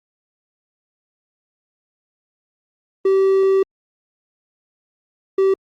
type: tone pair in turn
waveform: triangle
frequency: 386 / 386 Hz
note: G4 / G4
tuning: -27 / -27 cents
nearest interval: unison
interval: 0 cents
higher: neither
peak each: -10 dBFS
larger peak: neither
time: 3.05-3.63 / 5.38-5.54 s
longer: first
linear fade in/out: 5 ms
effects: Opus 24 kbps